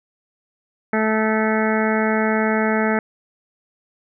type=harmonic tone; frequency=218.2 Hz; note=A3; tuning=14 cents flat; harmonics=1 / 2 / 3 / 4 / 6 / 7 / 8 / 9 / 10; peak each=-20 / -23 / -25 / -26 / -28 / -28 / -29 / -30 / -30 dBFS; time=0.93-2.99 s; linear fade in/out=2 ms; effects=none